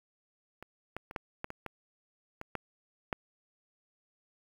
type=clicks; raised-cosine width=0.5 ms; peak=-30 / -22 / -29 / -19 / -20 / -25 / -23 / -25 / -19 / -16 dBFS; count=10; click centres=0.626 / 0.966 / 1.111 / 1.162 / 1.444 / 1.504 / 1.663 / 2.414 / 2.553 / 3.128 s; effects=8-bit